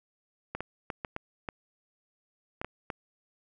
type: clicks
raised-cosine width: 0.5 ms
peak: -19 dBFS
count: 9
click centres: 0.55 / 0.606 / 0.902 / 1.048 / 1.164 / 1.488 / 2.615 / 2.646 / 2.902 s
effects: none